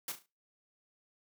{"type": "noise with echo", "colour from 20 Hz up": "white", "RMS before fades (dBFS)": -38, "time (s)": [0.08, 0.12], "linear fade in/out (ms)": 2, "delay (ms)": 35, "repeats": 4, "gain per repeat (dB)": -9, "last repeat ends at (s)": 0.26, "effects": ["noise-tail reverb RT60 0.3 s tail -24 dB re dry", "high-pass 150 Hz 12 dB/octave"]}